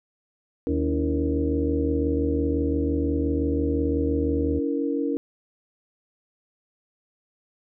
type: chord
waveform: sine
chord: A# diminished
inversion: first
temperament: equal with one note detuned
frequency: 283.8 / 329.6 / 466.2 Hz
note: C#4 / E4 / A#4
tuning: +41 / 0 / 0 cents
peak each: -25 / -29 / -28 dBFS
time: 0.67-5.17 s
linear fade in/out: 0 ms
type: harmonic tone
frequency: 77.78 Hz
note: D#2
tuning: in tune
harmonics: 1 / 2 / 3 / 4 / 5 / 6 / 7 / 8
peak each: -26 / -37 / -40 / -41 / -44 / -44 / -44 / -49 dBFS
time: 0.68-4.6 s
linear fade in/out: 20 ms
effects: none